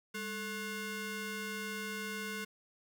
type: ring-modulated tone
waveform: 20% pulse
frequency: 642 Hz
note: E5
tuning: 46 cents flat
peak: -30 dBFS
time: 0.14-2.45 s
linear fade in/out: 10 ms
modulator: 844 Hz
effects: 11-bit